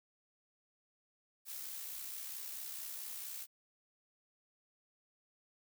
blue noise with amplitude modulation, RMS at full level -43 dBFS, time 1.45-3.47 s, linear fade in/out 50 ms, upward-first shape sine, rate 64.5 Hz, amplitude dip 40%, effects none

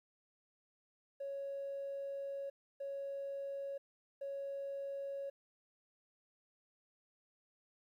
triangle tone bursts at uneven times, 554.4 Hz, C#5, in tune, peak -36 dBFS, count 3, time 1.2-2.5 / 2.8-3.78 / 4.21-5.3 s, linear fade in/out 10 ms, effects tanh soft clip ceiling -37 dBFS + 13-bit

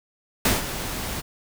pink noise with ADSR envelope, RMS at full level -18 dBFS, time 0.45-1.22 s, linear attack 4 ms, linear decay 160 ms, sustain -12 dB, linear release 25 ms, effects none

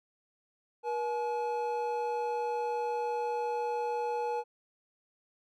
triangle tone pair together, 478.7 / 853 Hz, A#4 / G#5, +46 / +46 cents, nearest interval minor seventh, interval 1000 cents, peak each -31 / -31 dBFS, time 0.83-4.44 s, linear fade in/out 50 ms, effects none

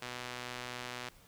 sawtooth tone with band-pass filter, 123.47 Hz, B2, in tune, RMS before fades -43 dBFS, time 0.02-1.09 s, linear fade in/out 0 ms, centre 2800 Hz, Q 0.58, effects pink hiss -61 dBFS RMS until 1.27 s

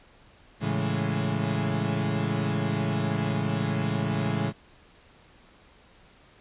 35% pulse chord, A major seventh, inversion none, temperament equal, 110 / 138.59 / 164.81 / 207.7 Hz, A2 / C#3 / E3 / G#3, 0 / 0 / 0 / 0 cents, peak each -29 dBFS, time 0.6-4.53 s, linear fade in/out 50 ms, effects pink hiss -56 dBFS RMS until 6.4 s + resampled to 8000 Hz

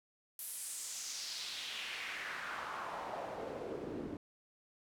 pink noise with band-pass filter sweep, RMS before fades -43 dBFS, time 0.39-4.17 s, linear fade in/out 2 ms, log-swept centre 12000 to 270 Hz, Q 2.3, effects none

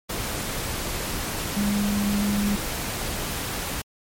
sine tone in noise, 204.2 Hz, G#3, 29 cents flat, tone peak -21 dBFS, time 1.56-2.56 s, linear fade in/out 10 ms, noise pink, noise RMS -29 dBFS, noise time 0.09-3.82 s, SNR +5 dB, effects MP3 64 kbps

